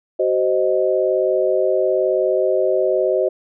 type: chord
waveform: sine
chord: C diminished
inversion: second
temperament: equal with one note detuned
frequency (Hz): 378 / 523.3 / 622.3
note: Gb4 / C5 / Eb5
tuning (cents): +37 / 0 / 0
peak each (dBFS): -19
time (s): 0.19-3.29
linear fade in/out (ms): 10
effects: none